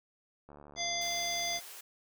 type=click train; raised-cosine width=1 ms; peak=-38 dBFS; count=81; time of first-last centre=0.49-1.587 s; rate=72.9 Hz
type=harmonic tone; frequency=690 Hz; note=F5; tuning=21 cents flat; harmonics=1 / 3 / 5 / 7 / 9; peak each=-38 / -38 / -38 / -38 / -38 dBFS; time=0.76-1.61 s; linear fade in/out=50 ms
type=high-pass noise; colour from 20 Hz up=white; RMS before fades=-48 dBFS; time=1.01-1.81 s; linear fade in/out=5 ms; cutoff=360 Hz; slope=48 dB/octave
effects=none